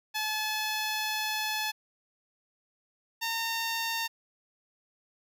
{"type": "tone pair in turn", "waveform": "10% pulse", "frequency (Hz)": [860, 913.5], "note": ["A5", "A#5"], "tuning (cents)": [-40, -35], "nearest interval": "minor second", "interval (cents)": 105, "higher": "second", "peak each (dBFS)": -21, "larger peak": "neither", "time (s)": [[0.14, 1.72], [3.21, 4.08]], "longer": "first", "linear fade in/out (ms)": 20, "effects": []}